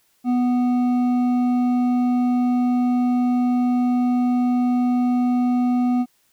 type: tone with hard clipping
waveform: sine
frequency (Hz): 246.9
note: B3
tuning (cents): 0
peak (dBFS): -18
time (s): 0.24-6.06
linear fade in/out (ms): 50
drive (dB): 7
effects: white hiss -63 dBFS RMS until 6.32 s